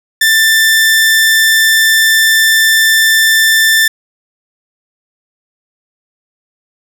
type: tone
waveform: sawtooth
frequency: 1776 Hz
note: A6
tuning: 16 cents sharp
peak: -3 dBFS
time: 0.21-3.88 s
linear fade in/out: 5 ms
effects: none